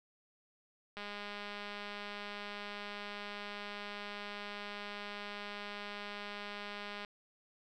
click train, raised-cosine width 0.3 ms, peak -28 dBFS, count 1247, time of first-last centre 0.97-7.048 s, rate 205 Hz, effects none

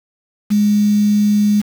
sine tone with quantisation, 207.7 Hz, G#3, in tune, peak -10 dBFS, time 0.5-1.62 s, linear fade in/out 20 ms, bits 5, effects none

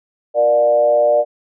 sine tone with frequency modulation, 594 Hz, D5, 20 cents sharp, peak -10 dBFS, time 0.34-1.25 s, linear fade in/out 50 ms, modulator 123 Hz, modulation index 0.68, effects none

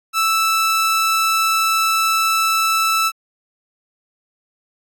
sawtooth tone, 1318.5 Hz, E6, in tune, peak -11 dBFS, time 0.13-3.12 s, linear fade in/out 50 ms, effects AAC 64 kbps

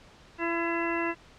harmonic tone, 336.7 Hz, E4, 37 cents sharp, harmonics 1 / 2 / 3 / 4 / 5 / 6 / 8, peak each -30 / -36 / -34 / -39 / -36 / -36 / -36 dBFS, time 0.38-1.15 s, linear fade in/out 50 ms, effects pink hiss -54 dBFS RMS until 1.38 s + low-pass 5000 Hz 12 dB/octave

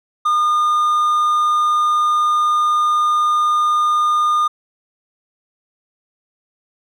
triangle tone, 1216 Hz, D#6, 40 cents flat, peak -11 dBFS, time 0.25-4.48 s, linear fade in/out 10 ms, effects none

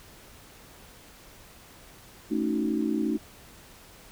sine chord, D# half-diminished seventh, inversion second, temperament equal, 220 / 277.2 / 311.1 / 370 Hz, A3 / C#4 / D#4 / F#4, 0 / 0 / 0 / 0 cents, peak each -29 / -31 / -28 / -34 dBFS, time 2.3-3.18 s, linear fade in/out 20 ms, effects pink hiss -51 dBFS RMS until 4.11 s

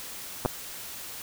clicks, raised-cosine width 1 ms, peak -12 / -10 dBFS, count 2, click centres 0.451 / 0.459 s, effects white hiss -40 dBFS RMS until 1.22 s

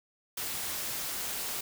white noise with amplitude modulation, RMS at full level -34 dBFS, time 0.37-1.61 s, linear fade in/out 5 ms, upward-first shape sine, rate 246 Hz, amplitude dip 30%, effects none

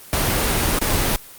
pink noise with dropouts, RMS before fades -19 dBFS, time 0.13-1.16 s, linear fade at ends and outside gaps 0 ms, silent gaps 0.788-0.815 s, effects white hiss -41 dBFS RMS until 1.38 s + Opus 24 kbps

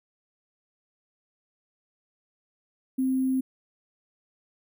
sine tone with sample-and-hold, 261.6 Hz, C4, in tune, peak -22 dBFS, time 2.98-3.41 s, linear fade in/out 10 ms, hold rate 11025 Hz, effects none

